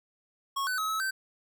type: tone with pitch steps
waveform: square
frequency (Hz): 1098 / 1504 / 1280 / 1295 / 1549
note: C#6 / F#6 / D#6 / E6 / G6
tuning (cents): -17 / +28 / +49 / -31 / -21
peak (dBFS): -29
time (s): 0.56-1.11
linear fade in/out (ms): 10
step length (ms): 110
effects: none